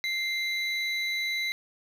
triangle tone pair together, 2093 / 3951 Hz, C7 / B7, 0 / 0 cents, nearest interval major seventh, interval 1100 cents, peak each -27 / -31 dBFS, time 0.04-1.52 s, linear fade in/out 0 ms, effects none

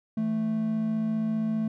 triangle tone pair together, 164.92 / 220 Hz, E3 / A3, +1 / 0 cents, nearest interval perfect fourth, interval 499 cents, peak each -33 / -23 dBFS, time 0.17-1.68 s, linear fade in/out 5 ms, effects none

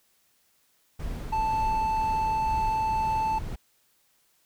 brown noise with tremolo, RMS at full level -33 dBFS, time 0.99-3.56 s, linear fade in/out 10 ms, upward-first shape triangle, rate 2 Hz, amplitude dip 25%
triangle tone, 880 Hz, A5, in tune, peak -22 dBFS, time 1.32-3.39 s, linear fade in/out 10 ms
effects white hiss -67 dBFS RMS until 4.45 s

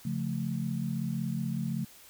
sine chord, Db augmented, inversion none, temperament equal, 138.59 / 174.61 / 220 Hz, Db3 / F3 / A3, 0 / 0 / 0 cents, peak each -34 dBFS, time 0.05-1.85 s, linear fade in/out 5 ms, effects white hiss -54 dBFS RMS until 2.09 s

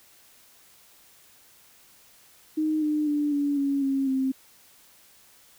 sine tone with pitch steps, 310.2 / 302.1 / 294.1 / 286.4 / 278.9 / 271.6 / 264.5 Hz, D#4 / D4 / D4 / D4 / C#4 / C#4 / C4, -5 / +49 / +3 / -43 / +11 / -35 / +19 cents, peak -22 dBFS, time 2.57-4.32 s, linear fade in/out 10 ms, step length 250 ms, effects white hiss -56 dBFS RMS until 5.58 s

